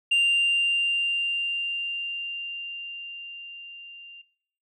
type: tone with level ramp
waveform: sine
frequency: 2787 Hz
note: F7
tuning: 4 cents flat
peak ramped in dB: -15 to -42 dBFS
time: 0.11-4.22 s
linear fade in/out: 10 ms
effects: noise-tail reverb RT60 0.7 s tail -23 dB re dry + tanh soft clip ceiling -17 dBFS